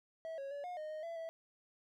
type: tone with pitch steps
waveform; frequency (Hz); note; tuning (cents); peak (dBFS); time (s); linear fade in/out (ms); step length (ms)
triangle; 649 / 550 / 571 / 717 / 616 / 620 / 670 / 655; E5 / C#5 / D5 / F5 / D#5 / D#5 / E5 / E5; -27 / -14 / -49 / +45 / -17 / -6 / +28 / -11; -39; 0.25-1.29; 0; 130
effects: none